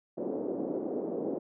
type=band-pass noise; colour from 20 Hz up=pink; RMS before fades=-34 dBFS; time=0.17-1.39 s; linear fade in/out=10 ms; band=270 to 510 Hz; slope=24 dB/octave; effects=none